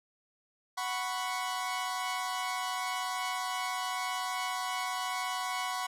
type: chord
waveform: sawtooth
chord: F# suspended fourth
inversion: none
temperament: equal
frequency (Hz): 740 / 987.8 / 1108.7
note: F#5 / B5 / C#6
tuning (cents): 0 / 0 / 0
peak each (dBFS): -33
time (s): 0.77-5.87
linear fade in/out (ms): 10
effects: low-pass 12000 Hz 12 dB/octave